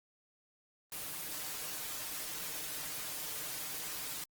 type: noise with comb filter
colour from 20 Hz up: white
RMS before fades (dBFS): -41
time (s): 0.92-4.24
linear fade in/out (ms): 2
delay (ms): 6.6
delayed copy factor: +0.75
effects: Opus 24 kbps